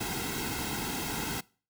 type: noise with comb filter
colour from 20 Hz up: pink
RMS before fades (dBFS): -34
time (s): 0-1.41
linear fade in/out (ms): 10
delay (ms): 1.7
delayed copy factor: -0.75
effects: noise-tail reverb RT60 0.4 s tail -23 dB re dry